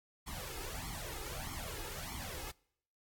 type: noise with flanger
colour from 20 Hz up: pink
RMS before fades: -43 dBFS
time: 0.26-2.52 s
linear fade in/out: 20 ms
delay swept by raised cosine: 0.91 to 2.41 ms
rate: 1.6 Hz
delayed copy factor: +0.95
effects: noise-tail reverb RT60 0.7 s tail -25 dB re dry + AAC 64 kbps